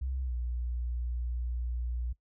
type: tone with pitch glide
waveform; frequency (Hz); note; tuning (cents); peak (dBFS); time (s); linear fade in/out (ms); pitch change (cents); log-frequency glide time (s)
sine; 65.3 to 60.23; C2 to B1; -3 to -43; -30; 0.01-2.13; 10; -140; 0.23-0.33
effects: noise-tail reverb RT60 0.1 s tail -19 dB re dry + tanh soft clip ceiling -26 dBFS